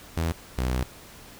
sawtooth tone pair in turn, 82.41 / 63.14 Hz, E2 / B1, 0 / +39 cents, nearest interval perfect fourth, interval 461 cents, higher first, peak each -20 dBFS, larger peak neither, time 0.17-0.32 / 0.58-0.83 s, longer second, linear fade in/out 0 ms, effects pink hiss -47 dBFS RMS until 1.39 s

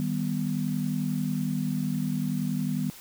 sine chord, Eb augmented, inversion none, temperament equal, 155.56 / 196 / 246.9 Hz, Eb3 / G3 / B3, 0 / 0 / 0 cents, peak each -30 / -30 / -30 dBFS, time 0-2.9 s, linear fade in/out 0 ms, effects white hiss -47 dBFS RMS until 3 s

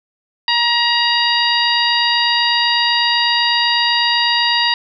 harmonic tone, 948 Hz, A#5, 29 cents sharp, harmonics 1 / 2 / 3 / 4 / 5, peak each -19 / -19 / -19 / -19 / -19 dBFS, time 0.48-4.74 s, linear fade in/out 2 ms, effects none

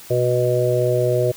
harmonic tone, 123.47 Hz, B2, in tune, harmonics 1 / 3 / 4 / 5, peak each -21 / -21 / -21 / -21 dBFS, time 0.1-1.32 s, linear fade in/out 10 ms, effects white hiss -41 dBFS RMS until 1.36 s

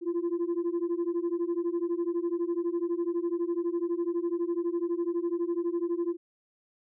sine beating tone pair, 337.6 / 349.6 Hz, E4 / F4, +41 / +2 cents, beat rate 12 Hz, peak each -28 dBFS, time 0.01-6.17 s, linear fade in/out 50 ms, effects tanh soft clip ceiling -24 dBFS

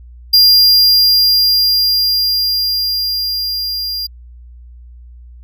square tone with level ramp, 4800 Hz, D8, 37 cents sharp, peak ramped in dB -5 to -19 dBFS, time 0.33-4.07 s, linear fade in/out 10 ms, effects added 60 Hz sine -34 dBFS peak until 5.43 s

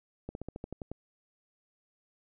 slowing click train, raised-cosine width 2 ms, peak -25 dBFS, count 9, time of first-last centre 0.29-0.916 s, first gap 61 ms, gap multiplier 1.07, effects none

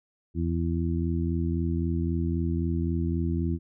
harmonic tone, 83.8 Hz, E2, 29 cents sharp, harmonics 1 / 2 / 3 / 4, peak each -27 / -30 / -32 / -33 dBFS, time 0.34-3.59 s, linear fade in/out 50 ms, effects none

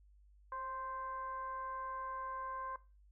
sine tone with frequency modulation, 1046.5 Hz, C6, in tune, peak -40 dBFS, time 0.52-2.76 s, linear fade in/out 2 ms, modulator 514 Hz, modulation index 0.58, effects noise-tail reverb RT60 0.3 s tail -18 dB re dry + added 50 Hz sine -61 dBFS peak until 3.11 s

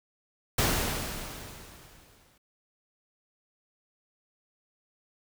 pink noise with exponential decay, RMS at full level -24 dBFS, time 0.58-2.38 s, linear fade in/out 5 ms, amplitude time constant 390 ms, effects none

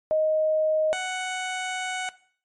sine / 15% pulse tone pair in turn, 624 / 742.1 Hz, D#5 / F#5, +5 / +5 cents, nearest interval minor third, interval 300 cents, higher second, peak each -19 / -21 dBFS, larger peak first, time 0.11-0.93 / 0.93-2.09 s, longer second, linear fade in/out 0 ms, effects noise-tail reverb RT60 0.5 s tail -18 dB re dry + MP3 48 kbps

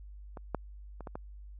clicks, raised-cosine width 1 ms, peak -29 / -17 / -30 / -27 / -24 dBFS, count 5, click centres 0.372 / 0.547 / 1.007 / 1.072 / 1.155 s, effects added 50 Hz sine -45 dBFS peak until 1.59 s

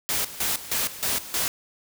white noise with tremolo, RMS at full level -25 dBFS, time 0.09-1.48 s, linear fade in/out 0 ms, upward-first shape square, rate 3.2 Hz, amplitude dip 80%, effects none

